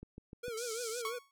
click train, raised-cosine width 3 ms, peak -34 dBFS, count 4, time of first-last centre 0.03-0.482 s, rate 6.64 Hz
square tone with vibrato, 464.9 Hz, A#4, 5 cents flat, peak -39 dBFS, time 0.43-1.19 s, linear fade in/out 10 ms, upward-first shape triangle, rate 5.9 Hz, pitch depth 130 cents each way
white band-pass noise, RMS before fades -44 dBFS, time 0.57-1.02 s, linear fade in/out 5 ms, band 4400 to 8500 Hz, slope 24 dB/octave
sawtooth tone with exponential decay, 1108.7 Hz, C#6, in tune, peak -30 dBFS, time 1.05-1.31 s, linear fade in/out 1 ms, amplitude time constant 56 ms
effects none

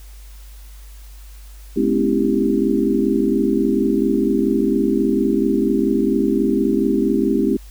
sine tone cluster, 210.1 / 253 / 277.3 / 328.6 / 393.6 Hz, G#3 / B3 / C#4 / E4 / G4, +20 / +42 / +1 / -5 / +7 cents, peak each -21 dBFS, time 1.76-7.57 s, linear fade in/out 10 ms, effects added 50 Hz sine -36 dBFS peak until 7.7 s + white hiss -49 dBFS RMS until 7.7 s

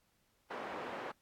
pink band-pass noise, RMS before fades -43 dBFS, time 0.5-1.12 s, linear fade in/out 10 ms, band 390 to 1500 Hz, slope 12 dB/octave, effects pink hiss -75 dBFS RMS until 1.21 s + AAC 64 kbps

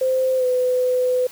sine tone with pitch glide, 519 to 503.1 Hz, C5 to B4, -14 to +32 cents, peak -16 dBFS, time 0.01-1.27 s, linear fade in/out 5 ms, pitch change -54 cents, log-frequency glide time 0.37-0.45 s, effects white hiss -42 dBFS RMS until 1.31 s

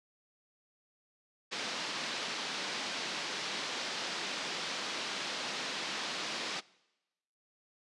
white band-pass noise, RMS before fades -38 dBFS, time 1.51-6.61 s, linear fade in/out 20 ms, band 170 to 5100 Hz, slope 24 dB/octave, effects noise-tail reverb RT60 1.0 s tail -23 dB re dry + resampled to 24000 Hz

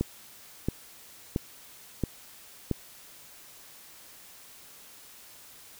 click train, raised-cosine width 3 ms, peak -13 dBFS, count 5, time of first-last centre 0.01-2.713 s, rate 1.48 Hz, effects white hiss -51 dBFS RMS until 5.79 s

